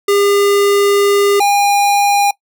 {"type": "tone pair in turn", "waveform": "square", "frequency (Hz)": [403.6, 810.2], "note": ["G#4", "G#5"], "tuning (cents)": [-49, -43], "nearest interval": "octave", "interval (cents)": 1206, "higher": "second", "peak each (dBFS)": -10, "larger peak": "neither", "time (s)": [[0.08, 1.4], [1.4, 2.31]], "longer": "first", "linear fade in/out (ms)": 5, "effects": ["noise-tail reverb RT60 0.1 s tail -21 dB re dry"]}